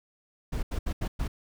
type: noise bursts at uneven times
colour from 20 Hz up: brown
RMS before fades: -29 dBFS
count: 5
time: 0.52-0.63 / 0.71-0.79 / 0.86-0.93 / 1.01-1.08 / 1.19-1.28 s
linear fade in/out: 10 ms
effects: none